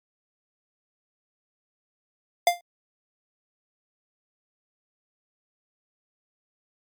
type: tone with exponential decay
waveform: square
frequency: 698.5 Hz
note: F5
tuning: in tune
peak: -13 dBFS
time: 2.47-2.61 s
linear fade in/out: 2 ms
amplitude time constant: 29 ms
effects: MP3 96 kbps